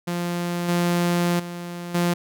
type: tone with level steps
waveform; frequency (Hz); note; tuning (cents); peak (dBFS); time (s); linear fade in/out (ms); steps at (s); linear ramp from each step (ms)
sawtooth; 174.1; F3; -5; -20 / -15 / -27 / -15; 0.07-2.14; 10; 0.68 / 1.39 / 1.94; 10
effects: none